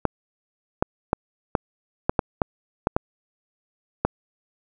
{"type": "clicks", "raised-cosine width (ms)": 1, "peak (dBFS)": -4, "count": 10, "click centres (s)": [0.053, 0.825, 1.131, 1.552, 2.095, 2.192, 2.418, 2.871, 2.965, 4.05], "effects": []}